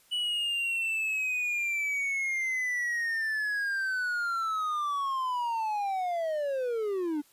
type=linear sweep; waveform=triangle; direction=down; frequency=2960 to 285.3 Hz; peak=-26 dBFS; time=0.11-7.22 s; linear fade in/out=20 ms; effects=white hiss -62 dBFS RMS until 7.32 s + resampled to 32000 Hz